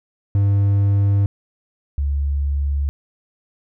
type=tone pair in turn; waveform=triangle / sine; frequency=100 / 70.71 Hz; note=G2 / C#2; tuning=+35 / +35 cents; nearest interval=tritone; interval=600 cents; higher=first; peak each=-11 / -17 dBFS; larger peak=first; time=0.35-1.26 / 1.98-2.89 s; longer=neither; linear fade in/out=0 ms; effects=none